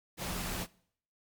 sine tone in noise, 179.6 Hz, F3, 49 cents sharp, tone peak -43 dBFS, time 0.17-0.67 s, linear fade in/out 50 ms, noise pink, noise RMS -37 dBFS, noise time 0.17-0.67 s, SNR -9 dB, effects noise-tail reverb RT60 0.6 s tail -22 dB re dry + MP3 96 kbps

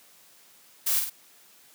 blue noise with echo, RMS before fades -25 dBFS, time 0.86-1 s, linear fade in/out 10 ms, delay 50 ms, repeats 2, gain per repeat -5 dB, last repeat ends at 1.1 s, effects white hiss -56 dBFS RMS until 1.74 s + high-pass 150 Hz 12 dB/octave

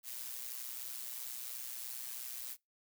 blue noise with amplitude modulation, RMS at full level -41 dBFS, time 0.03-2.57 s, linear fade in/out 50 ms, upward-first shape sine, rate 123 Hz, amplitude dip 65%, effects noise-tail reverb RT60 0.2 s tail -24 dB re dry

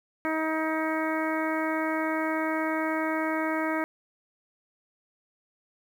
harmonic tone, 316.5 Hz, D#4, 30 cents sharp, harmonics 1 / 2 / 3 / 4 / 5 / 6 / 7, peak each -29 / -32 / -34 / -35 / -36 / -37 / -37 dBFS, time 0.25-3.84 s, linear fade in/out 0 ms, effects 9-bit

